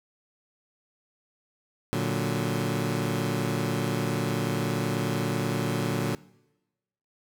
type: chord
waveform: 20% pulse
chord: Bb augmented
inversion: none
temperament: equal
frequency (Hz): 116.54 / 146.83 / 185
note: Bb2 / D3 / F#3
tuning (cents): 0 / 0 / 0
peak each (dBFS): -25 / -25 / -26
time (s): 1.93-6.15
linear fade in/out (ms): 0
effects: noise-tail reverb RT60 1.0 s tail -22 dB re dry